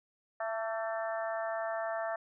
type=harmonic tone with a mistuned harmonic; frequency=223 Hz; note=A3; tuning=23 cents sharp; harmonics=3 / 4 / 5 / 6 / 7 / 8; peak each=-34 / -42 / -44 / -43 / -47 / -43 dBFS; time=0.4-2.16 s; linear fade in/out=5 ms; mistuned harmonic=5; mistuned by=+36 cents; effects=none